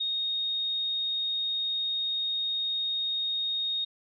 sine tone, 3719 Hz, A#7, 5 cents flat, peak -27 dBFS, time 0-3.85 s, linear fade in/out 10 ms, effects none

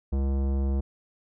sine tone with tanh clipping, 68 Hz, C#2, 33 cents flat, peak -25 dBFS, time 0.12-0.81 s, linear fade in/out 10 ms, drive 17 dB, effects none

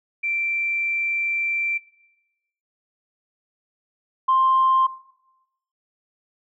sine tone pair in turn, 2349 / 1050.9 Hz, D7 / C6, 0 / +7 cents, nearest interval octave + major second, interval 1393 cents, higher first, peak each -22 / -14 dBFS, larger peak second, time 0.23-1.78 / 4.28-4.87 s, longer first, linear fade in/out 10 ms, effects noise-tail reverb RT60 0.9 s tail -17 dB re dry + tanh soft clip ceiling -10 dBFS

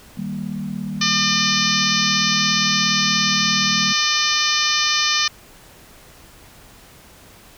sine chord, Eb major, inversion none, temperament equal, 155.56 / 196 / 233.1 Hz, Eb3 / G3 / Bb3, 0 / 0 / 0 cents, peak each -31 / -26 / -30 dBFS, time 0.17-3.93 s, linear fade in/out 10 ms
harmonic tone, 602 Hz, D5, 43 cents sharp, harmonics 2 / 3 / 4 / 5 / 6 / 7 / 8 / 9 / 10, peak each -25 / -25 / -25 / -25 / -25 / -25 / -25 / -25 / -25 dBFS, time 1.01-5.28 s, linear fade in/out 5 ms
effects pink hiss -46 dBFS RMS until 7.57 s

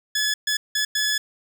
15% pulse tone bursts at uneven times, 1709 Hz, G#6, 49 cents sharp, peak -14 dBFS, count 4, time 0.15-0.34 / 0.47-0.57 / 0.75-0.85 / 0.95-1.18 s, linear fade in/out 5 ms, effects none

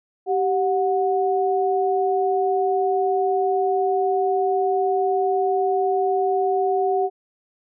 sine tone pair together, 388.3 / 732.2 Hz, G4 / F#5, -16 / -18 cents, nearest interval major seventh, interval 1098 cents, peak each -20 / -21 dBFS, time 0.26-7.1 s, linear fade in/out 50 ms, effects none

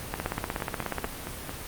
two click trains, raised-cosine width 0.5 ms, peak -13 / -19 dBFS, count 16 / 6, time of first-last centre 0.14-1.044 / 0.38-1.494 s, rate 16.6 / 4.49 Hz, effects pink hiss -38 dBFS RMS until 1.67 s + Opus 32 kbps

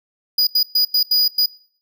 square tone bursts at uneven times, 4921 Hz, D#8, 20 cents flat, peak -13 dBFS, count 6, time 0.38-0.47 / 0.55-0.63 / 0.75-0.85 / 0.94-1.03 / 1.11-1.28 / 1.38-1.46 s, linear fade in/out 5 ms, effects noise-tail reverb RT60 0.5 s tail -20 dB re dry

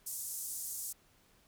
white band-pass noise, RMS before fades -41 dBFS, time 0.06-0.93 s, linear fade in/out 10 ms, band 6600 to 13000 Hz, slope 24 dB/octave, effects pink hiss -67 dBFS RMS until 1.47 s

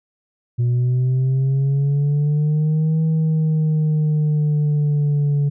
sine linear two-way sweep, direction up then down, 120 to 160 to 143.1 Hz, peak -12 dBFS, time 0.58-5.5 s, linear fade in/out 20 ms, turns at 3.02 s, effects tanh soft clip ceiling -14 dBFS

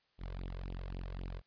sawtooth tone with flanger, 45 Hz, F#1, 47 cents flat, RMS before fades -42 dBFS, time 0.18-1.42 s, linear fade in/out 50 ms, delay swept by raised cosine 0.28 to 1.98 ms, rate 3.8 Hz, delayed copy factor +1, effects white hiss -75 dBFS RMS until 1.46 s + resampled to 11025 Hz

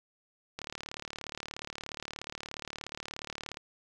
click train, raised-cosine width 0.2 ms, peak -21 dBFS, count 111, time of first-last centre 0.59-3.571 s, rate 36.9 Hz, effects none

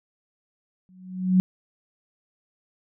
sine tone with exponential growth, 184.9 Hz, F#3, 1 cent flat, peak -12 dBFS, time 0.89-1.4 s, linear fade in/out 0 ms, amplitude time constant 110 ms, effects none

